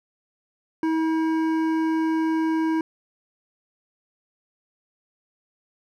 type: tone with hard clipping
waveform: triangle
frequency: 321 Hz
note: E4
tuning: 46 cents flat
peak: -22 dBFS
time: 0.83-2.81 s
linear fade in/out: 2 ms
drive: 15 dB
effects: none